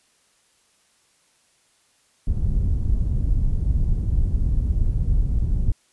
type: low-pass noise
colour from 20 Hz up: pink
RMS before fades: -20 dBFS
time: 2.27-5.72 s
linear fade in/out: 5 ms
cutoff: 100 Hz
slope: 12 dB/octave
effects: white hiss -62 dBFS RMS until 5.92 s + resampled to 24000 Hz